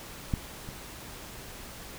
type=clicks; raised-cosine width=5 ms; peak=-14 / -28 dBFS; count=2; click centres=0.338 / 0.689 s; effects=pink hiss -44 dBFS RMS until 1.98 s